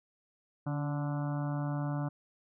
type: harmonic tone with a mistuned harmonic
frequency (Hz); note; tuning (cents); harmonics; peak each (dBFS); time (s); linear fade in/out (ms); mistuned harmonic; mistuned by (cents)
146.2; D3; -7; 1 / 2 / 4 / 5 / 6 / 7 / 8 / 9 / 10; -32 / -38 / -44 / -46 / -48 / -49 / -50 / -51 / -52; 0.66-2.09; 10; 2; -42
effects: none